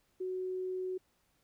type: tone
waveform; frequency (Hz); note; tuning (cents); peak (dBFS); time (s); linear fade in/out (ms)
sine; 370.7; F#4; +3; -34; 0.2-0.98; 10
effects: pink hiss -74 dBFS RMS until 1.43 s